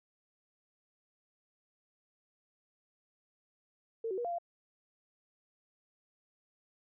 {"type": "tone with pitch steps", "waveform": "sine", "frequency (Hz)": [453.3, 377.4, 479.8, 694, 688], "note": ["A#4", "F#4", "A#4", "F5", "F5"], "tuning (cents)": [-48, 34, 50, -11, -26], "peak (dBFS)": -33, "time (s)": [4.04, 4.385], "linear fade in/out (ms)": 5, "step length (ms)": 69, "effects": []}